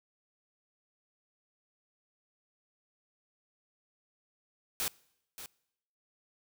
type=noise with echo; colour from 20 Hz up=white; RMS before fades=-33 dBFS; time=4.8-4.88 s; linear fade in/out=0 ms; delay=580 ms; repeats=1; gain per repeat=-12 dB; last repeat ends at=5.46 s; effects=noise-tail reverb RT60 0.8 s tail -24 dB re dry